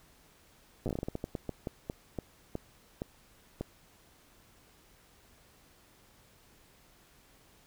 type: slowing click train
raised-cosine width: 2 ms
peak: -21 dBFS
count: 20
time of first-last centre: 0.86-3.61 s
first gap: 8 ms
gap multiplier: 1.27
effects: pink hiss -62 dBFS RMS until 7.66 s